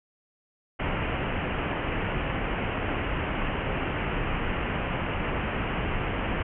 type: low-pass noise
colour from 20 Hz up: pink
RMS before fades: -29 dBFS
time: 0.79-6.43 s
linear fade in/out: 10 ms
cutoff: 3000 Hz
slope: 96 dB/octave
effects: none